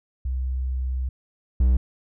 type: tone pair in turn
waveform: sine / triangle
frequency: 64.2 / 62.63 Hz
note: C2 / B1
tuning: -32 / +25 cents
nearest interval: unison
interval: 43 cents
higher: first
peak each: -23 / -13 dBFS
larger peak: second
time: 0.25-1.09 / 1.6-1.77 s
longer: first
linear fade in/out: 5 ms
effects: none